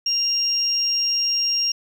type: tone pair together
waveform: sine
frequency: 2794 / 5580 Hz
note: F7 / F8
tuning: 0 / -2 cents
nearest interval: octave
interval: 1198 cents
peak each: -29 / -18 dBFS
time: 0.06-1.72 s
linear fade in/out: 5 ms
effects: tanh soft clip ceiling -12 dBFS + 8-bit